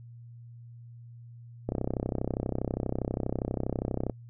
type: click train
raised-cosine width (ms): 2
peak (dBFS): -16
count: 79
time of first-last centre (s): 1.69-4.097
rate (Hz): 32.4
effects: noise-tail reverb RT60 0.1 s tail -26 dB re dry + added 118 Hz sine -45 dBFS peak until 4.29 s